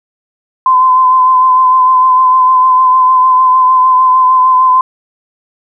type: tone with vibrato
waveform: sine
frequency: 1026 Hz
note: C6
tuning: 34 cents flat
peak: -4 dBFS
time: 0.66-4.81 s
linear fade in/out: 2 ms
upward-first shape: sine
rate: 6.6 Hz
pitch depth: 24 cents each way
effects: none